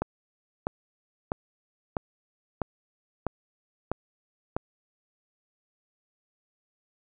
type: click train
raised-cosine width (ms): 1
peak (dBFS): -13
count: 8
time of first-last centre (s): 0.02-4.565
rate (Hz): 1.54
effects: none